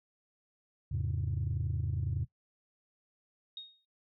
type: chord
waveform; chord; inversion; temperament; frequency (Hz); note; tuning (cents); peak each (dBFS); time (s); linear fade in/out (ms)
sine; E augmented; none; equal with one note detuned; 82.41 / 103.83 / 134.1; E2 / G#2 / B#2; 0 / 0 / +43; -34; 0.91-2.25; 10
type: tone with exponential decay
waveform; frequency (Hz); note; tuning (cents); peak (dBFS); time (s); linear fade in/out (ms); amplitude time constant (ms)
sine; 3729; A#7; 0; -37; 3.57-3.85; 2; 60
effects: noise-tail reverb RT60 0.1 s tail -18 dB re dry + tanh soft clip ceiling -25 dBFS